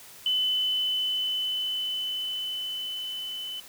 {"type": "tone with level ramp", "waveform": "sine", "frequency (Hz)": 3018, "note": "F#7", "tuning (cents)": 34, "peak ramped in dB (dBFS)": [-22, -33], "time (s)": [0.26, 3.6], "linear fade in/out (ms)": 2, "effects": ["white hiss -48 dBFS RMS until 3.68 s"]}